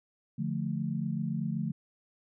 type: chord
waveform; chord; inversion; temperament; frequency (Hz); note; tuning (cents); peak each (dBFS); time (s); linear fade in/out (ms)
sine; D minor; none; equal; 146.83 / 174.61 / 220; D3 / F3 / A3; 0 / 0 / 0; -34; 0.38-1.72; 10
effects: none